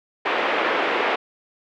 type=band-pass noise; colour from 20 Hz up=pink; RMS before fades=-22 dBFS; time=0.25-1.16 s; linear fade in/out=10 ms; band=350 to 2800 Hz; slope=24 dB/octave; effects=none

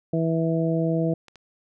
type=harmonic tone; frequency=163.5 Hz; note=E3; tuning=14 cents flat; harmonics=1 / 2 / 3 / 4; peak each=-23 / -26 / -28 / -29 dBFS; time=0.13-1.14 s; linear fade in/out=5 ms
type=clicks; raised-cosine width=0.2 ms; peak=-29 dBFS; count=2; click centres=1.283 / 1.357 s
effects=none

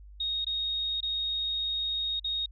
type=tone with dropouts; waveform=sine; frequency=3734 Hz; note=A#7; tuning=2 cents sharp; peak=-28 dBFS; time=0.2-2.46 s; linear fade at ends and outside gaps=5 ms; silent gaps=0.447-0.466 / 1.006-1.028 / 2.197-2.243 s; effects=added 50 Hz sine -46 dBFS peak until 2.51 s

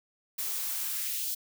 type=noise with high-pass filter sweep; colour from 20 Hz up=blue; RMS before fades=-33 dBFS; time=0.38-1.35 s; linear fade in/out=10 ms; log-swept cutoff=260 to 4300 Hz; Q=1.3; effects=none

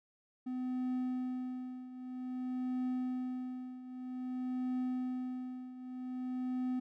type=tone with tremolo; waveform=triangle; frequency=253.5 Hz; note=B3; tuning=45 cents sharp; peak=-30 dBFS; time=0.46-6.8 s; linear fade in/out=10 ms; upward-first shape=triangle; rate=0.52 Hz; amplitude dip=80%; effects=none

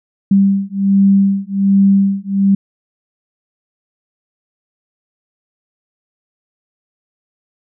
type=beating tone pair; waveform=sine; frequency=196 / 197.3 Hz; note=G3 / G3; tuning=0 / +11 cents; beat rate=1.3 Hz; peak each=-12 dBFS; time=0.31-2.55 s; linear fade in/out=5 ms; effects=none

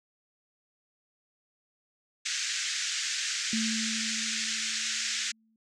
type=band-pass noise; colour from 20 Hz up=white; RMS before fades=-32 dBFS; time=2.25-5.32 s; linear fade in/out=10 ms; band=1500 to 7400 Hz; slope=48 dB/octave
type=tone with exponential decay; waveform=sine; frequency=221.7 Hz; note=A3; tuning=13 cents sharp; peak=-27 dBFS; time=3.53-5.56 s; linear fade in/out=2 ms; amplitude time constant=440 ms
effects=none

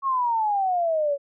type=exponential sweep; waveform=sine; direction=down; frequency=1108.7 to 554.4 Hz; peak=-20 dBFS; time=0.02-1.18 s; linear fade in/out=50 ms; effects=none

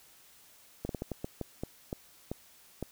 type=slowing click train; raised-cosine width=2 ms; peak=-21 dBFS; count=11; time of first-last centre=0.85-2.827 s; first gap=42 ms; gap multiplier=1.32; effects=white hiss -59 dBFS RMS until 2.91 s

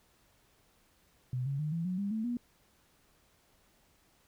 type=tone with pitch steps; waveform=sine; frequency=126.3 / 138.53 / 151.94 / 166.65 / 182.79 / 200.5 / 219.9 / 241.2 Hz; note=B2 / C#3 / D#3 / E3 / F#3 / G3 / A3 / B3; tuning=+39 / -1 / -41 / +19 / -21 / +39 / -1 / -41 cents; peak=-31 dBFS; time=1.33-2.37 s; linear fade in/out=2 ms; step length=130 ms; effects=pink hiss -68 dBFS RMS until 4.27 s

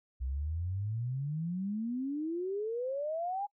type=exponential sweep; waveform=sine; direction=up; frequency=61.74 to 830.6 Hz; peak=-32 dBFS; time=0.2-3.47 s; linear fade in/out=20 ms; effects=noise-tail reverb RT60 0.1 s tail -26 dB re dry

